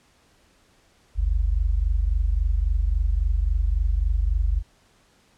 sine tone pair together, 47.45 / 71.1 Hz, F#1 / C#2, +44 / +45 cents, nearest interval perfect fifth, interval 701 cents, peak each -20 / -24 dBFS, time 1.15-4.63 s, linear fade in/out 50 ms, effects pink hiss -60 dBFS RMS until 5.37 s + low-pass 9000 Hz 12 dB/octave

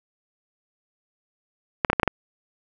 clicks, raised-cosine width 0.5 ms, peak -3 dBFS, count 6, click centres 1.848 / 1.9 / 1.931 / 1.998 / 2.032 / 2.077 s, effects none

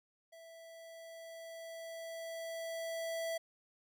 square tone with level ramp, 659.3 Hz, E5, in tune, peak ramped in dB -54 to -36 dBFS, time 0.32-3.38 s, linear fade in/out 10 ms, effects none

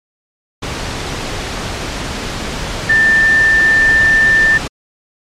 sine tone in noise, 1783 Hz, A6, 22 cents sharp, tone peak -7 dBFS, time 2.89-4.58 s, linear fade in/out 10 ms, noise pink, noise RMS -21 dBFS, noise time 0.62-4.68 s, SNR +11 dB, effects low-pass 6000 Hz 12 dB/octave + MP3 64 kbps

